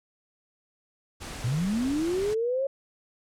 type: low-pass noise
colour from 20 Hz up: pink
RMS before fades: -39 dBFS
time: 1.2-2.35 s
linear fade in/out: 20 ms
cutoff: 10000 Hz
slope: 24 dB/octave
type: linear sweep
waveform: sine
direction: up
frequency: 110 to 554.4 Hz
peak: -24 dBFS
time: 1.44-2.67 s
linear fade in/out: 5 ms
effects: none